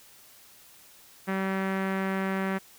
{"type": "tone with low-pass filter", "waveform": "sawtooth", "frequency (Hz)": 191.9, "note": "G3", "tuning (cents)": -37, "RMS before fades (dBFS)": -29, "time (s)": [1.27, 2.59], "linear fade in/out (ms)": 20, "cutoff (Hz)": 1900, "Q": 2.2, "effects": ["white hiss -54 dBFS RMS until 2.78 s"]}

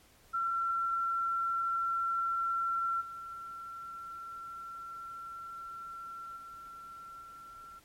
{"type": "tone with level steps", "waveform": "sine", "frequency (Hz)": 1357, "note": "E6", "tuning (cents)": 50, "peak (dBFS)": [-29, -41, -45, -47], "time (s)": [0.33, 7.8], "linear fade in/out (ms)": 20, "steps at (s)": [3, 6.36, 7.21], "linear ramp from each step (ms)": 20, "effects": ["pink hiss -62 dBFS RMS until 7.84 s", "MP3 64 kbps"]}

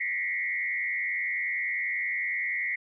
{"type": "tone with frequency modulation", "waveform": "sine", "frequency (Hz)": 2053, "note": "C7", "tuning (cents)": -33, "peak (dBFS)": -27, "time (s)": [0, 2.76], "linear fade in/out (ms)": 10, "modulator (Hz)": 90.5, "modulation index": 1.7, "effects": []}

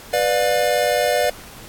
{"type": "chord", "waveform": "square", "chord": "B diminished", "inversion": "none", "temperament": "just", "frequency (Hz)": [493.9, 592.7, 711.2], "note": ["B4", "D5", "F5"], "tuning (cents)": [0, 16, 31], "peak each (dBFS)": [-22, -20, -22], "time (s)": [0.13, 1.3], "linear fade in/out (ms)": 5, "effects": ["pink hiss -40 dBFS RMS until 1.68 s", "AAC 64 kbps"]}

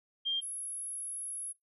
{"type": "tone pair in turn", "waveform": "sine", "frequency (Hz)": [3192, 10757], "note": ["G7", "E9"], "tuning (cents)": [31, 34], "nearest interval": "octave + major sixth", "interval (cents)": 2103, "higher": "second", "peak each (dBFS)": [-29, -37], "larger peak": "first", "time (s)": [[0.25, 0.41], [0.41, 1.53]], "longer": "second", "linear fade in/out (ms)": 20, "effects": ["noise-tail reverb RT60 0.2 s tail -22 dB re dry"]}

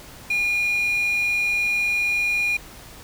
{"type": "tone with high-pass filter", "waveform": "square", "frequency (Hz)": 810, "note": "G#5", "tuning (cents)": -43, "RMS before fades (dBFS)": -22, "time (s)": [0.3, 2.57], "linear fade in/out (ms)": 5, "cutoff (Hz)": 2400, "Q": 9.4, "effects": ["added 50 Hz sine -51 dBFS peak until 3.03 s", "pink hiss -43 dBFS RMS until 3.03 s"]}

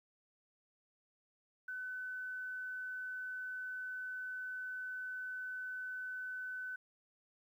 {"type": "tone", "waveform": "sine", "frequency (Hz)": 1508, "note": "F#6", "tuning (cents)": 32, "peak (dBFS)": -40, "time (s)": [1.68, 6.76], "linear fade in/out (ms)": 5, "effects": ["12-bit"]}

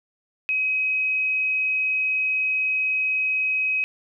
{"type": "tone", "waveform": "sine", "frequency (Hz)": 2536, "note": "D#7", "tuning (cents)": 32, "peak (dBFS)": -20, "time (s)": [0.49, 3.84], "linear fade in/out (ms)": 0, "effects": []}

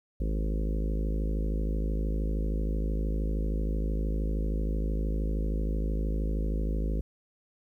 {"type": "harmonic tone", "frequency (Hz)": 53, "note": "G#1", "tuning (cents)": 36, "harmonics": [1, 3, 4, 5, 6, 7, 8, 9, 10], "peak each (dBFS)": [-27, -37, -39, -41, -43, -44, -45, -46, -47], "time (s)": [0.2, 7.01], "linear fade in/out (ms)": 5, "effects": ["11-bit"]}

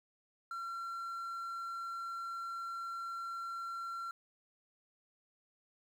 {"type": "tone", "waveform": "triangle", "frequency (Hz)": 1364, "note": "F6", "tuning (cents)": -41, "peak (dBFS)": -37, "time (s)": [0.51, 4.11], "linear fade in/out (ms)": 2, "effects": ["11-bit"]}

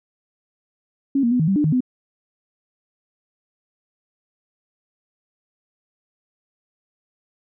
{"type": "tone with pitch steps", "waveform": "sine", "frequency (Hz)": [275.1, 235.4, 248.5, 158.4, 194.4, 296.7, 154.9, 252.6], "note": ["C#4", "A#3", "B3", "D#3", "G3", "D4", "D#3", "B3"], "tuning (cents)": [-13, 17, 11, 31, -14, 18, -7, 39], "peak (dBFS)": -15, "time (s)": [1.15, 1.806], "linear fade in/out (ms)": 5, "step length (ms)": 82, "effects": []}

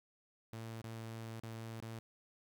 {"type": "tone with dropouts", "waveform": "sawtooth", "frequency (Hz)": 113, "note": "A2", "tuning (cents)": 47, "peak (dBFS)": -40, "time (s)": [0.53, 1.99], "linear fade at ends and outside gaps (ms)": 0, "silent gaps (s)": [[0.816, 0.842], [1.399, 1.435], [1.802, 1.825]], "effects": ["12-bit"]}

